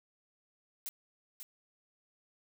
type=noise with echo; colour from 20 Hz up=blue; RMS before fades=-40 dBFS; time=0.86-0.89 s; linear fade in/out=0 ms; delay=540 ms; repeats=1; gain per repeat=-6 dB; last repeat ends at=1.43 s; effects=none